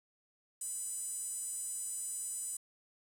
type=tone with high-pass filter; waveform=5% pulse; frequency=999 Hz; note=B5; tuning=20 cents sharp; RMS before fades=-40 dBFS; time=0.61-2.57 s; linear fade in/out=5 ms; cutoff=8500 Hz; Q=8.9; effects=10-bit